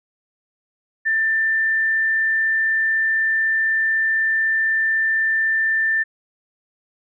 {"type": "tone", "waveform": "sine", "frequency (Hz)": 1782, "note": "A6", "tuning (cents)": 22, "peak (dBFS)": -16, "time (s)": [1.05, 6.04], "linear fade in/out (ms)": 20, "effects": []}